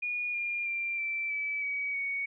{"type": "tone with pitch steps", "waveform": "sine", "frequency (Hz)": [2444, 2408, 2372, 2336, 2302, 2267, 2233], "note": ["D#7", "D7", "D7", "D7", "D7", "C#7", "C#7"], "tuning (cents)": [-32, 43, 17, -10, -35, 38, 12], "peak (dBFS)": -30, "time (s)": [0.02, 2.26], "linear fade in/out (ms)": 10, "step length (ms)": 320, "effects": []}